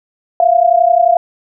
sine tone pair together, 676.6 / 708 Hz, E5 / F5, +45 / +23 cents, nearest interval minor second, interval 78 cents, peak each -10 dBFS, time 0.4-1.17 s, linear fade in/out 2 ms, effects none

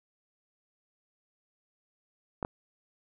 clicks, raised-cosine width 1 ms, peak -19 / -19 dBFS, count 2, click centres 2.428 / 2.449 s, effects none

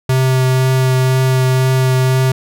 square tone with vibrato, 130 Hz, C3, 11 cents flat, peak -11 dBFS, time 0.09-2.32 s, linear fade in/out 5 ms, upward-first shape triangle, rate 2 Hz, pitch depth 11 cents each way, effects none

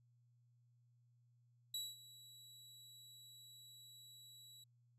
sawtooth tone with ADSR envelope, 3911 Hz, B7, 18 cents flat, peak -37 dBFS, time 1.74-4.64 s, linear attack 4 ms, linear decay 210 ms, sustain -18 dB, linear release 4 ms, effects added 120 Hz sine -70 dBFS peak until 4.98 s + resampled to 32000 Hz

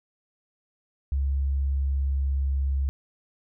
sine tone with pitch glide, 68.7 to 68.26 Hz, C#2 to C#2, -15 to -26 cents, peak -22 dBFS, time 1.12-2.89 s, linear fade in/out 0 ms, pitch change -11 cents, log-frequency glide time 1.49-2.57 s, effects none

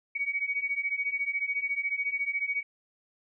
sine beating tone pair, 2242 / 2256 Hz, C#7 / C#7, +19 / +30 cents, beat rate 14 Hz, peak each -32 / -30 dBFS, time 0.15-2.63 s, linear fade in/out 10 ms, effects none

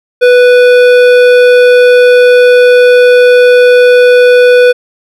sine tone with hard clipping, 493.9 Hz, B4, in tune, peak -3 dBFS, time 0.21-4.73 s, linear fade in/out 20 ms, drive 13 dB, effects none

